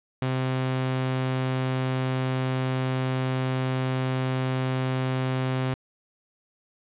sawtooth tone, 130 Hz, C3, 11 cents flat, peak -20 dBFS, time 0.22-5.74 s, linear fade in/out 2 ms, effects resampled to 8000 Hz + 8-bit

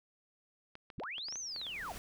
clicks, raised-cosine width 0.3 ms, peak -32 dBFS, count 11, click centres 0.754 / 0.902 / 0.999 / 1.036 / 1.182 / 1.285 / 1.325 / 1.357 / 1.562 / 1.615 / 1.667 s
sine linear two-way sweep, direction up then down, 52 to 6460 to 627 Hz, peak -39 dBFS, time 0.98-1.92 s, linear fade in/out 0 ms, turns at 1.38 s
pink noise with exponential growth, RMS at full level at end -46 dBFS, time 1.06-1.98 s, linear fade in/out 0 ms, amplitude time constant 200 ms
effects none

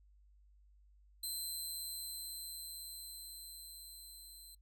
15% pulse tone with level ramp, 4091 Hz, C8, 40 cents flat, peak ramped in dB -32 to -47 dBFS, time 1.23-4.55 s, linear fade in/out 5 ms, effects noise-tail reverb RT60 0.1 s tail -23 dB re dry + added 50 Hz sine -62 dBFS peak until 4.61 s

